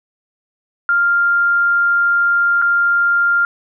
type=tone with dropouts; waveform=sine; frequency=1396.9 Hz; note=F6; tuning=in tune; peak=-11 dBFS; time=0.89-3.45 s; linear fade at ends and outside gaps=1 ms; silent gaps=2.617-2.622 s; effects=none